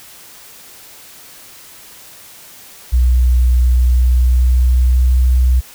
sine tone with pitch glide, 61.74 to 63 Hz, B1 to B1, 0 to +35 cents, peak -8 dBFS, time 2.92-5.61 s, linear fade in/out 20 ms, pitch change +35 cents, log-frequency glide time 3.91-5.18 s, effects white hiss -39 dBFS RMS until 5.74 s

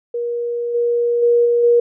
sine tone with level steps, 475.5 Hz, A#4, 34 cents sharp, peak -19 / -14 / -10 / -12 / -9 dBFS, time 0.14-1.8 s, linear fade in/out 5 ms, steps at 0.74 / 1.22 / 1.45 / 1.63 s, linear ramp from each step 10 ms, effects none

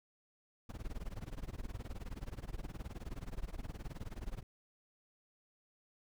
brown noise with tremolo, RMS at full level -40 dBFS, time 0.69-4.43 s, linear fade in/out 5 ms, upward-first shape sine, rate 19 Hz, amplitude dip 95%, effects none

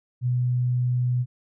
sine tone, 124.1 Hz, B2, 9 cents sharp, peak -20 dBFS, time 0.21-1.26 s, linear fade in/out 50 ms, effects none

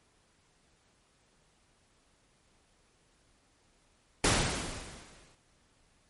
pink noise with exponential decay, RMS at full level -23 dBFS, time 4.24-5.35 s, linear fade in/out 2 ms, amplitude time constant 240 ms, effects pink hiss -68 dBFS RMS until 6.09 s + MP3 48 kbps

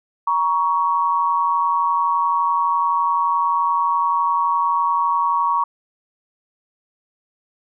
sine tone pair together, 946 / 1117.7 Hz, A#5 / C#6, +25 / +14 cents, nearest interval minor third, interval 289 cents, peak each -19 / -18 dBFS, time 0.27-5.64 s, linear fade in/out 5 ms, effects none

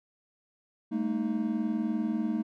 triangle chord, Ab suspended second, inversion none, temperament equal with one note detuned, 207.7 / 227.8 / 311.1 Hz, Ab3 / Bb3 / Eb4, 0 / -40 / 0 cents, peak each -31 / -28 / -31 dBFS, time 0.91-2.43 s, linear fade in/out 20 ms, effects none

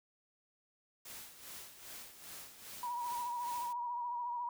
white noise with tremolo, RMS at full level -48 dBFS, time 1.05-3.73 s, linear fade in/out 5 ms, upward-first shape sine, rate 2.5 Hz, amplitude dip 65%
sine tone with vibrato, 963 Hz, B5, 44 cents flat, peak -36 dBFS, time 2.83-4.49 s, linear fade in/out 2 ms, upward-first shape sine, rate 14 Hz, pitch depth 42 cents each way
effects none

